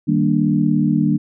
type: chord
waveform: sine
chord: Eb major seventh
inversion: none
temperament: equal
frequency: 155.56 / 196 / 233.1 / 293.7 Hz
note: Eb3 / G3 / Bb3 / D4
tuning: 0 / 0 / 0 / 0 cents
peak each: -19 dBFS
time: 0.07-1.18 s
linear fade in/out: 20 ms
effects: none